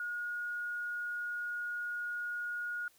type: tone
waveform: sine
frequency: 1440 Hz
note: F#6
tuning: 47 cents flat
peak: -35 dBFS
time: 0-2.88 s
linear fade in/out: 2 ms
effects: white hiss -66 dBFS RMS until 2.98 s